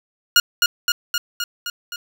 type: tone with echo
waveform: 15% pulse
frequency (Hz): 1427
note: F6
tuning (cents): +37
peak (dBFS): -3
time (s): 0.36-0.4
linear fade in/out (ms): 2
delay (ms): 260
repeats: 6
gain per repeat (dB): -3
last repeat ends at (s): 1.96
effects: none